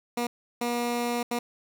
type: tone bursts at uneven times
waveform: 15% pulse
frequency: 239.7 Hz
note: A#3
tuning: 48 cents sharp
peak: -20 dBFS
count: 3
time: 0.17-0.27 / 0.61-1.23 / 1.31-1.39 s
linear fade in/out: 5 ms
effects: none